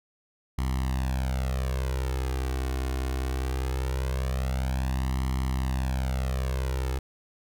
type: tone with flanger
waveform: sawtooth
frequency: 65 Hz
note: C2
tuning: 11 cents flat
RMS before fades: -28 dBFS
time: 0.58-6.99 s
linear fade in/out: 5 ms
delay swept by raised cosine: 0.97 to 2.77 ms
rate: 0.21 Hz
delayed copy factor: +0.95
effects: none